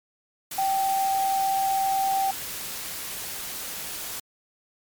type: tone in noise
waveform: sine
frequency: 777 Hz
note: G5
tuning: 16 cents flat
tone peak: -21 dBFS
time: 0.58-2.31 s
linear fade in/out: 5 ms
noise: white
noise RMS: -34 dBFS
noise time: 0.51-4.2 s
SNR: +10 dB
effects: MP3 96 kbps